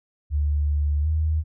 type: tone with pitch glide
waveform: sine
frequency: 73.42 to 78.24 Hz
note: D2 to D#2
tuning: 0 to +10 cents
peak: -19 dBFS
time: 0.3-1.44 s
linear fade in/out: 50 ms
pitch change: +110 cents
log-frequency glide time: 1.02-1.07 s
effects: none